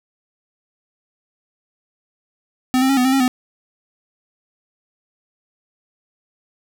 square tone with pitch steps, 255.8 / 263.9 / 273.2 / 250.4 / 262.7 / 270.6 / 252.5 Hz, C4 / C4 / C#4 / B3 / C4 / C#4 / B3, -39 / +15 / -25 / +24 / +7 / -42 / +39 cents, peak -14 dBFS, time 2.74-3.279 s, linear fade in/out 0 ms, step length 77 ms, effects none

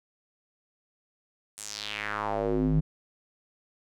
square tone with band-pass filter sweep, 52.4 Hz, G#1, 16 cents sharp, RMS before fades -29 dBFS, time 1.57-2.81 s, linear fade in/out 20 ms, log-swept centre 9300 to 150 Hz, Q 3, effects none

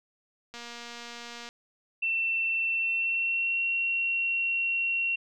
click train, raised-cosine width 0.2 ms, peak -25 dBFS, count 226, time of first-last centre 0.54-1.489 s, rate 237 Hz
sine tone with pitch glide, 2689 to 2734 Hz, E7 to F7, +34 to -37 cents, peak -25 dBFS, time 2.02-5.16 s, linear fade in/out 10 ms, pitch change +29 cents, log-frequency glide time 2.7-3.62 s
effects none

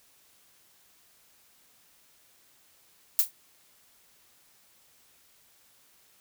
violet noise with exponential decay, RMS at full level -17 dBFS, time 3.19-3.31 s, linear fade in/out 1 ms, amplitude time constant 25 ms, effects white hiss -62 dBFS RMS until 6.2 s

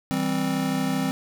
square chord, C major, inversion first, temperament just, 163.52 / 196.22 / 261.6 Hz, E3 / G3 / C4, -14 / +2 / 0 cents, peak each -30 / -29 / -26 dBFS, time 0.11-1.11 s, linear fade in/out 0 ms, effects none

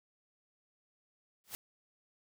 white noise with exponential growth, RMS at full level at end -38 dBFS, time 1.44-1.55 s, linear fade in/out 0 ms, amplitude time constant 23 ms, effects none

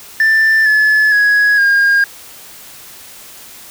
sine tone with pitch steps, 1774 / 1720.5 / 1668.6 / 1618.3 Hz, A6 / A6 / G#6 / G#6, +14 / -39 / +8 / -45 cents, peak -5 dBFS, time 0.2-2.04 s, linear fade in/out 2 ms, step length 460 ms, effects tanh soft clip ceiling -7 dBFS + white hiss -36 dBFS RMS until 3.7 s

